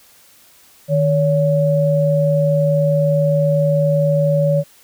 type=tone pair together; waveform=sine; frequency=154.1 / 566.2 Hz; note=D#3 / C#5; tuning=-16 / +37 cents; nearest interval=octave + major seventh; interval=2253 cents; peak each=-15 dBFS; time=0.88-4.64 s; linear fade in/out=50 ms; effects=white hiss -49 dBFS RMS until 4.83 s